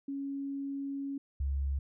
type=tone pair in turn; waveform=sine; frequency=277.2 / 68.98 Hz; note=C#4 / C#2; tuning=0 / -8 cents; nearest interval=2 octaves; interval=2408 cents; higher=first; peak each=-34 / -29 dBFS; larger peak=second; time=0.08-1.18 / 1.4-1.79 s; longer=first; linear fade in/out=5 ms; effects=none